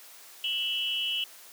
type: tone with amplitude modulation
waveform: sine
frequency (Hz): 2960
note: F#7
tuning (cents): 0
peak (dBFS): -23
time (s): 0.44-1.24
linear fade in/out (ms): 2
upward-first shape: sine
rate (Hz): 281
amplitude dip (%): 95
effects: white hiss -50 dBFS RMS until 1.52 s + high-pass 400 Hz 12 dB/octave